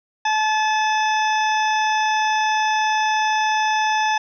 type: harmonic tone with a mistuned harmonic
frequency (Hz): 863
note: A5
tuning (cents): -34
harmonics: 1 / 2 / 3 / 4 / 6 / 7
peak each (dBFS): -18 / -24 / -28 / -30 / -34 / -35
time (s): 0.25-4.18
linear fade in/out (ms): 5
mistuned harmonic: 4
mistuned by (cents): +34
effects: none